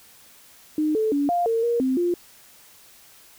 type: tone with pitch steps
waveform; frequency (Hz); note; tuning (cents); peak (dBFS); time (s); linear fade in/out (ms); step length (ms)
sine; 306.5 / 436.9 / 285.3 / 700 / 455.5 / 471.7 / 260.6 / 350; D#4 / A4 / C#4 / F5 / A#4 / A#4 / C4 / F4; -26 / -12 / +50 / +4 / -40 / +20 / -7 / +4; -19; 0.78-2.14; 2; 170
effects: white hiss -51 dBFS RMS until 3.38 s